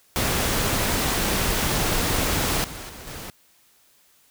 pink noise with level steps, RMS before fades -23 / -36 / -40 / -36 dBFS, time 0.16-3.3 s, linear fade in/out 0 ms, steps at 2.64 / 2.89 / 3.07 s, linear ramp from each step 2 ms, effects white hiss -59 dBFS RMS until 4.3 s

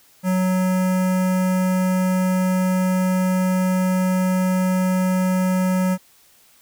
square tone with notch filter, 185 Hz, F#3, in tune, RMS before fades -19 dBFS, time 0.23-5.98 s, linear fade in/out 50 ms, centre 3800 Hz, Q 0.84, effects white hiss -54 dBFS RMS until 6.61 s

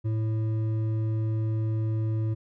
sine tone with hard clipping, 110 Hz, A2, in tune, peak -26 dBFS, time 0.04-2.35 s, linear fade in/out 20 ms, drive 7 dB, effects none

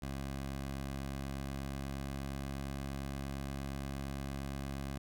15% pulse tone with pitch glide, 68.2 to 68.63 Hz, C#2 to C#2, -28 to -17 cents, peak -32 dBFS, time 0.02-4.98 s, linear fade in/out 5 ms, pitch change +11 cents, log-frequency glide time 0.97-2.73 s, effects none

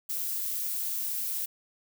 violet noise, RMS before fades -32 dBFS, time 0.09-1.46 s, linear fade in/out 10 ms, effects none

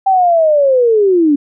sine linear sweep, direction down, 784 to 277.2 Hz, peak -7 dBFS, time 0.06-1.36 s, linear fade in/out 10 ms, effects none

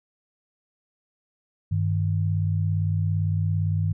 sine tone pair together, 98.08 / 155.7 Hz, G2 / D#3, +1 / +2 cents, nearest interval minor sixth, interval 801 cents, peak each -22 / -26 dBFS, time 1.71-3.93 s, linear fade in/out 10 ms, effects none

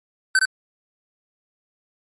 square tone with echo, 1534 Hz, G6, 38 cents flat, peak -14 dBFS, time 0.35-0.39 s, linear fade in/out 2 ms, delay 63 ms, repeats 1, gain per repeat -2 dB, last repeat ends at 0.453 s, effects MP3 48 kbps

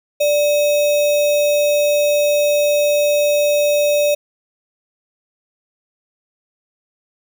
sine tone with sample-and-hold, 587.3 Hz, D5, in tune, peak -12 dBFS, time 0.2-4.15 s, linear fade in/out 10 ms, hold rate 3150 Hz, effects none

